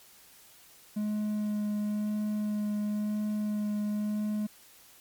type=tone with vibrato; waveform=triangle; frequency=210 Hz; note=G#3; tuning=19 cents sharp; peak=-26 dBFS; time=0.96-4.47 s; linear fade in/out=10 ms; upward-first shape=sine; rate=0.97 Hz; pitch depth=11 cents each way; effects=white hiss -56 dBFS RMS until 5 s + MP3 96 kbps